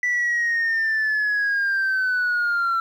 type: linear sweep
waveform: sine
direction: down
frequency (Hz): 1975.5 to 1346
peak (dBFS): -17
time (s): 0.03-2.8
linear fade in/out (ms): 2
effects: tanh soft clip ceiling -17 dBFS + 9-bit